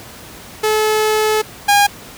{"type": "tone pair in turn", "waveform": "sawtooth", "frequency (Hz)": [431.1, 813.8], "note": ["A4", "G#5"], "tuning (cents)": [-35, -35], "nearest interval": "major seventh", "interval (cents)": 1100, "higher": "second", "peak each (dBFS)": [-9, -5], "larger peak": "second", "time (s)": [[0.63, 1.42], [1.68, 1.87]], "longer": "first", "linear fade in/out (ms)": 10, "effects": ["pink hiss -36 dBFS RMS until 2.17 s", "high-pass 60 Hz 12 dB/octave"]}